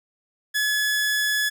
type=tone; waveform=sawtooth; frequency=1704 Hz; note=G#6; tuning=44 cents sharp; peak=-17 dBFS; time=0.54-1.5 s; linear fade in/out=20 ms; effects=none